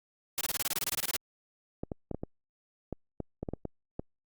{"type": "noise bursts", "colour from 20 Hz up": "white", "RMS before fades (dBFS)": -31, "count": 15, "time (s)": [0.38, 1.164], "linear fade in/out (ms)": 0, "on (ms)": 28, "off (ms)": 26}
{"type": "clicks", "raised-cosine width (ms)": 2, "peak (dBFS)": -21, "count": 12, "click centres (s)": [1.835, 1.918, 2.113, 2.146, 2.235, 2.927, 3.203, 3.43, 3.488, 3.536, 3.653, 3.995]}
{"effects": ["Opus 48 kbps"]}